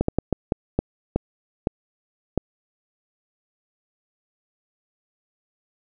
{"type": "slowing click train", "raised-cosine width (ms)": 2, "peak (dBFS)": -6, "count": 9, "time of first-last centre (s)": [0.01, 2.377], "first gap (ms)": 74, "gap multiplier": 1.38, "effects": []}